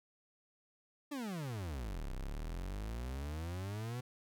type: exponential two-way sweep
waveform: 40% pulse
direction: down then up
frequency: 303.4 to 30.87 to 126.8 Hz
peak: -38 dBFS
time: 1.11-4.01 s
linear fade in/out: 10 ms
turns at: 2.11 s
effects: none